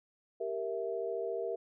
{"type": "chord", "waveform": "sine", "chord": "E diminished", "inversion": "first", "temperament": "equal", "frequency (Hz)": [392, 466.2, 659.3], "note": ["G4", "Bb4", "E5"], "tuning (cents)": [0, 0, 0], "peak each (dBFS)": [-38, -36, -39], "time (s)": [0.4, 1.56], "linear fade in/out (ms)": 10, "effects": []}